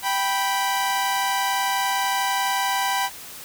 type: tone pair together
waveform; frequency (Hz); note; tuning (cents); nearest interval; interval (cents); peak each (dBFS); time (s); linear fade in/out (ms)
sawtooth; 782 / 985.3; G5 / B5; -4 / -4; major third; 400; -20; 0.02-3.1; 50
effects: white hiss -39 dBFS RMS until 3.44 s